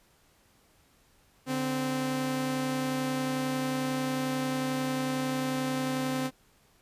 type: tone pair together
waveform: sawtooth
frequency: 145.38 / 259.6 Hz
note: D3 / C4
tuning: -17 / -13 cents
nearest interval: minor seventh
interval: 1004 cents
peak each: -32 / -25 dBFS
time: 1.46-6.31 s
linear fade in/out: 50 ms
effects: pink hiss -64 dBFS RMS until 6.81 s + resampled to 32000 Hz